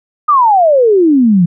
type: exponential sweep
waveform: sine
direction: down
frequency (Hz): 1249 to 164.81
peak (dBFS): -5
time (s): 0.28-1.46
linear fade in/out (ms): 10
effects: none